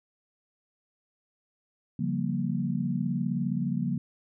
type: chord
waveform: sine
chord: G half-diminished seventh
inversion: second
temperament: just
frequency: 141.12 / 176.4 / 196 / 235.2 Hz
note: Db3 / F3 / G3 / Bb3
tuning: +31 / +18 / 0 / +16 cents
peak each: -32 / -31 / -33 / -31 dBFS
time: 1.99-3.98 s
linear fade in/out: 5 ms
effects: none